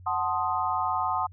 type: chord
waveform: sine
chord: F# diminished seventh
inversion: none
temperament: equal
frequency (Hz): 740 / 880 / 1046.5 / 1244.5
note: F#5 / A5 / C6 / Eb6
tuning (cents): 0 / 0 / 0 / 0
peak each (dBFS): -30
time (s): 0.06-1.27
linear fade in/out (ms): 10
effects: added 91 Hz sine -45 dBFS peak until 1.32 s